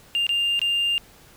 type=tone with dropouts; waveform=triangle; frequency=2800 Hz; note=F7; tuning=4 cents sharp; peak=-17 dBFS; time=0.15-0.98 s; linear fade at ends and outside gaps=0 ms; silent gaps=0.267-0.292 / 0.593-0.616 s; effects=tanh soft clip ceiling -15 dBFS + pink hiss -51 dBFS RMS until 1.36 s